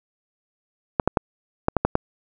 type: clicks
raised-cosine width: 1 ms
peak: -3 dBFS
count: 7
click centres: 0.998 / 1.076 / 1.172 / 1.684 / 1.767 / 1.85 / 1.954 s
effects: none